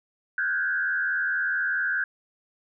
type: tone with frequency modulation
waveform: sine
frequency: 1559 Hz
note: G6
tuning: 10 cents flat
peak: -23 dBFS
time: 0.38-2.04 s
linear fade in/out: 2 ms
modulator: 84.6 Hz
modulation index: 1.2
effects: none